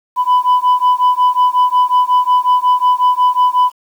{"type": "beating tone pair", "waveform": "sine", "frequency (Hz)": [994, 999.5], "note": ["B5", "B5"], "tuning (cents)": [11, 20], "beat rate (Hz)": 5.5, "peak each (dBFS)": -10, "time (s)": [0.16, 3.72], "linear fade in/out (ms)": 50, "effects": ["tanh soft clip ceiling -6 dBFS", "7-bit"]}